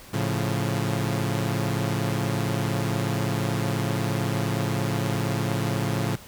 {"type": "chord", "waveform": "sawtooth", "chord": "A augmented", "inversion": "none", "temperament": "equal", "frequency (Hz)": [110, 138.59, 174.61], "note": ["A2", "C#3", "E#3"], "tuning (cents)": [0, 0, 0], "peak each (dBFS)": [-23, -24, -26], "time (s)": [0.13, 6.16], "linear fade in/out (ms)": 10, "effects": ["pink hiss -46 dBFS RMS until 6.27 s"]}